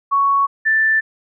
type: tone pair in turn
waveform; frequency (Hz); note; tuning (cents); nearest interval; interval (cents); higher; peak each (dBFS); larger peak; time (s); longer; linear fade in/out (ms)
sine; 1113 / 1766.8; C#6 / A6; +7 / +7; minor sixth; 800; second; -12; neither; 0.11-0.47 / 0.65-1.01; neither; 20
effects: none